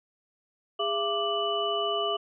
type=tone cluster; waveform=sine; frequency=409 / 674 / 1174 / 2969 Hz; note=G#4 / E5 / D6 / F#7; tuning=-26 / +38 / -1 / +5 cents; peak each=-31 dBFS; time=0.79-2.17 s; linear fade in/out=10 ms; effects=none